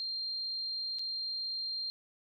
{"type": "tone with dropouts", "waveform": "sine", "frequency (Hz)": 4186, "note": "C8", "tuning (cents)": 0, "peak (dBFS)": -34, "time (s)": [0, 1.9], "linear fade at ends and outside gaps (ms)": 0, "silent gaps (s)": [0.986, 0.993], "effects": []}